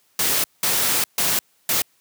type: noise bursts at uneven times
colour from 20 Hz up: white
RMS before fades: -20 dBFS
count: 4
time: 0.19-0.44 / 0.63-1.04 / 1.18-1.39 / 1.69-1.82 s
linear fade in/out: 2 ms
effects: white hiss -62 dBFS RMS until 2 s + high-pass 100 Hz 12 dB/octave